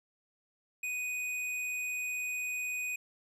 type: tone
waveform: square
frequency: 2489 Hz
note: D#7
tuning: in tune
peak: -34 dBFS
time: 0.83-2.96 s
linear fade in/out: 5 ms
effects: low-pass 12000 Hz 12 dB/octave + 12-bit